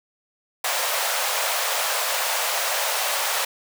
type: high-pass noise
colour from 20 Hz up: pink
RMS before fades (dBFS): -24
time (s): 0.64-3.45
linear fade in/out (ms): 5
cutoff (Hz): 530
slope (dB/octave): 48
effects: none